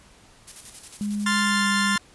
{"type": "noise with tremolo", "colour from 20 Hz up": "blue", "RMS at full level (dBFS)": -38, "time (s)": [0.47, 1.5], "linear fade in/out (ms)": 10, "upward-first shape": "square", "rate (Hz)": 11, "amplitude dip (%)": 55}
{"type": "tone with pitch glide", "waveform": "sine", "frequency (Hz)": [206.2, 200.2], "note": ["G#3", "G3"], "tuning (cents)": [-12, 37], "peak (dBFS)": -24, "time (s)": [1.01, 1.96], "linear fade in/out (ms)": 0, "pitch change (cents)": -51, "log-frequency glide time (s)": [1.41, 1.68]}
{"type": "chord", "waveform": "sawtooth", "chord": "F major", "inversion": "second", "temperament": "equal", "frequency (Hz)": [1046.5, 1396.9, 1760], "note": ["C6", "F6", "A6"], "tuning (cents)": [0, 0, 0], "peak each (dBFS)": [-22, -23, -21], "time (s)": [1.26, 1.98], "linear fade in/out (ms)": 5}
{"effects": ["pink hiss -53 dBFS RMS until 2.14 s", "resampled to 24000 Hz"]}